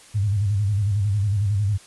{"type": "tone with vibrato", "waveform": "sine", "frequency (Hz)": 101.5, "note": "G#2", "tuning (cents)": -39, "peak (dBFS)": -18, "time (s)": [0.14, 1.78], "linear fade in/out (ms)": 20, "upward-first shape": "square", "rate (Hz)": 11, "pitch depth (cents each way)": 79, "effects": ["white hiss -48 dBFS RMS until 1.86 s", "resampled to 24000 Hz"]}